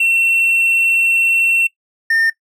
triangle tone pair in turn, 2709 / 1813.1 Hz, E7 / A#6, +47 / -49 cents, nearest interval perfect fifth, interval 696 cents, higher first, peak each -10 dBFS, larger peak neither, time 0-1.67 / 2.1-2.3 s, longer first, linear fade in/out 5 ms, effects noise-tail reverb RT60 0.1 s tail -19 dB re dry

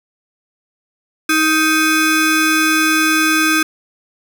25% pulse ring-modulated tone, 940 Hz, A#5, 14 cents sharp, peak -5 dBFS, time 1.29-3.63 s, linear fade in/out 5 ms, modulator 625 Hz, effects none

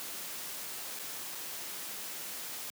white noise with dropouts, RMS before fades -41 dBFS, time 0-2.7 s, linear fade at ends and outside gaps 0 ms, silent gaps 0.99-0.995 / 1.349-1.353 s, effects high-pass 150 Hz 12 dB/octave

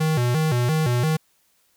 square tone with vibrato, 138.59 Hz, C#3, in tune, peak -19 dBFS, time 0-1.17 s, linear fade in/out 10 ms, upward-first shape square, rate 2.9 Hz, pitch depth 220 cents each way, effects white hiss -64 dBFS RMS until 1.76 s

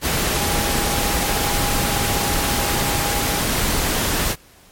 sine tone in noise, 816 Hz, G#5, 31 cents flat, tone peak -28 dBFS, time 0.31-3.43 s, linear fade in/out 50 ms, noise pink, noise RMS -20 dBFS, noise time 0.01-4.36 s, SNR -11 dB, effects pink hiss -49 dBFS RMS until 4.71 s + MP3 64 kbps

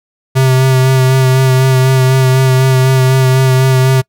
square tone with vibrato, 130.81 Hz, C3, in tune, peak -7 dBFS, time 0.35-4.02 s, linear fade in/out 20 ms, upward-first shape sine, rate 4 Hz, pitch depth 21 cents each way, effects noise-tail reverb RT60 0.1 s tail -25 dB re dry

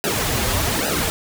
pink noise with flanger, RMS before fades -21 dBFS, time 0.04-1.1 s, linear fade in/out 0 ms, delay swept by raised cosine 0.9 to 6.8 ms, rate 1.2 Hz, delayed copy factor -0.95, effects none

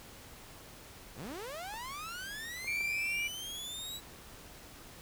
sawtooth linear sweep, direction up, 65.7 to 3951 Hz, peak -37 dBFS, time 1.15-4.01 s, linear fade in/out 50 ms
clicks, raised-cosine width 1 ms, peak -35 dBFS, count 3, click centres 1.739 / 2.645 / 2.809 s
sine tone, 2349 Hz, D7, in tune, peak -32 dBFS, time 2.67-3.28 s, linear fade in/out 10 ms
effects pink hiss -52 dBFS RMS until 5.01 s

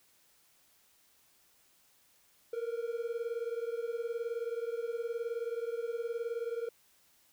triangle beating tone pair, 460 / 479 Hz, A#4 / A#4, -23 / +47 cents, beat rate 19 Hz, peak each -34 / -36 dBFS, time 2.53-6.69 s, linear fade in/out 5 ms, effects white hiss -67 dBFS RMS until 7.32 s

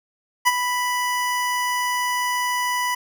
25% pulse tone with ADSR envelope, 987.8 Hz, B5, in tune, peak -8 dBFS, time 0.45-2.95 s, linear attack 25 ms, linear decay 32 ms, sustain -9 dB, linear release 8 ms, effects none

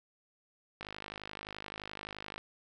click train, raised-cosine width 0.3 ms, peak -25 dBFS, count 82, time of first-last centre 0.81-2.38 s, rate 51.6 Hz, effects none

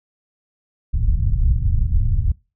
pink low-pass noise, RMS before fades -17 dBFS, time 0.93-2.32 s, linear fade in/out 5 ms, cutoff 110 Hz, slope 24 dB/octave, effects noise-tail reverb RT60 0.3 s tail -24 dB re dry

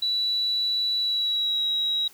sine tone with pitch glide, 3943 to 3848 Hz, B7 to B7, -4 to -46 cents, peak -22 dBFS, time 0.02-2.08 s, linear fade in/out 5 ms, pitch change -42 cents, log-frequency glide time 0.99-1.65 s, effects white hiss -52 dBFS RMS until 2.13 s

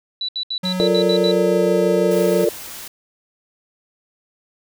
sine tone bursts, 3951 Hz, B7, in tune, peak -21 dBFS, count 8, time 0.21-1.315 s, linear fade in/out 2 ms, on 76 ms, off 71 ms
square tone with pitch glide, 183.8 to 182.32 Hz, F#3 to F#3, -11 to -25 cents, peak -22 dBFS, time 0.63-2.45 s, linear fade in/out 10 ms, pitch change -14 cents, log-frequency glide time 1.03-1.64 s
sine chord, Bb major seventh, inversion second, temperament equal, 349.2 / 440 / 466.2 / 587.3 Hz, F4 / A4 / Bb4 / D5, 0 / 0 / 0 / 0 cents, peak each -20 dBFS, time 0.8-2.49 s, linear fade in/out 0 ms
white noise, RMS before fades -34 dBFS, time 2.11-2.88 s, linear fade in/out 5 ms
effects none

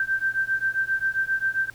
sine beating tone pair, 1562 / 1569.5 Hz, G6 / G6, -7 / +2 cents, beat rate 7.5 Hz, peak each -25 dBFS, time 0-1.7 s, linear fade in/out 2 ms, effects added 117 Hz sine -54 dBFS peak until 1.74 s + pink hiss -52 dBFS RMS until 1.74 s

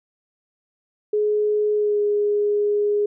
sine tone with pitch glide, 420.9 to 413.9 Hz, G#4 to G#4, +23 to -6 cents, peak -17 dBFS, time 1.13-3.06 s, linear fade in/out 5 ms, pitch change -29 cents, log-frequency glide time 1.74-2 s, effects none

